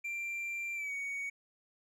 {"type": "tone with pitch glide", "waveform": "triangle", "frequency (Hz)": [2364, 2239], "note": ["D7", "C#7"], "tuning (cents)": [11, 17], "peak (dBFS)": -34, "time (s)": [0.04, 1.3], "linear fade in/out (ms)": 10, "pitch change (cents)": -94, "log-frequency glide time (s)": [0.75, 0.93], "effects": []}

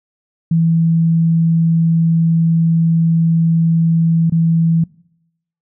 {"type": "tone with dropouts", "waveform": "sine", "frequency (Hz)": 164.81, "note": "E3", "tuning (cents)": 0, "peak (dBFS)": -10, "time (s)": [0.51, 4.84], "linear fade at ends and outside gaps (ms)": 5, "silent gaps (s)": [4.298, 4.321], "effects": ["noise-tail reverb RT60 0.8 s tail -23 dB re dry"]}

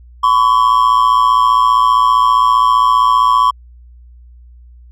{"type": "ring-modulated tone", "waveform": "triangle", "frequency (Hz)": 1069, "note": "C6", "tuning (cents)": 37, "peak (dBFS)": -3, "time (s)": [0.23, 3.51], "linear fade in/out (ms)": 10, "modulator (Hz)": 57.6, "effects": ["added 60 Hz sine -37 dBFS peak until 4.91 s"]}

